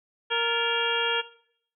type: harmonic tone with a mistuned harmonic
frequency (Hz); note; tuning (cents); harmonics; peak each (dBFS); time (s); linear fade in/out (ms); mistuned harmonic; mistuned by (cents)
465.5; A#4; -2; 1 / 2 / 3 / 4 / 5 / 6 / 7; -30 / -31 / -31 / -32 / -35 / -31 / -29; 0.3-1.22; 20; 4; -130
effects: noise-tail reverb RT60 0.6 s tail -17 dB re dry